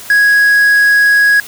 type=tone with quantisation; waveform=triangle; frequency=1661.2 Hz; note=G#6; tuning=in tune; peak=-4 dBFS; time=0.1-1.4 s; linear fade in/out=2 ms; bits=5; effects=white hiss -31 dBFS RMS until 1.47 s